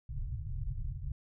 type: low-pass noise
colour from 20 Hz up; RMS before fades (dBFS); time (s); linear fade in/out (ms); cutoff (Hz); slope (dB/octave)
pink; -37; 0.09-1.12; 5; 140; 96
effects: none